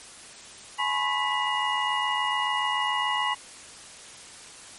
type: tone cluster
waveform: sine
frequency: 850 / 995 / 1082 / 1975 / 2869 Hz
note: G#5 / B5 / C#6 / B6 / F7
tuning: +40 / +13 / -42 / 0 / +46 cents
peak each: -30 dBFS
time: 0.78-3.35 s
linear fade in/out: 20 ms
effects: white hiss -45 dBFS RMS until 4.78 s + MP3 48 kbps